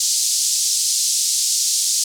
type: band-pass noise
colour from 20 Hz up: white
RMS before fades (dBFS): -19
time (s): 0-2.04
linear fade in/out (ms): 5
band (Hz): 4600 to 8200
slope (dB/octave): 24
effects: none